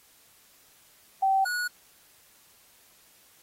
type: tone pair in turn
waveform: sine / square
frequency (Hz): 773 / 1459.2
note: G5 / F#6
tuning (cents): -24 / -24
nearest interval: major seventh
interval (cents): 1100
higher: second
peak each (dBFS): -20 / -28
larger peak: first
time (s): 1.22-1.45 / 1.45-1.68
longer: neither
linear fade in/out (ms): 10
effects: white hiss -59 dBFS RMS until 3.42 s + AAC 48 kbps